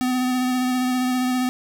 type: tone with vibrato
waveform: square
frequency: 252.8 Hz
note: B3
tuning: 41 cents sharp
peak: -20 dBFS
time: 0.01-1.49 s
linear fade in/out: 0 ms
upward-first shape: triangle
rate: 15 Hz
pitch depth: 22 cents each way
effects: none